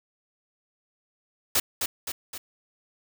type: noise with echo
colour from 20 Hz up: white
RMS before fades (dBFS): -22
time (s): 1.55-1.6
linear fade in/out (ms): 5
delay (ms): 260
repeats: 3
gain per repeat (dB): -5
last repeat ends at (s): 2.38
effects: none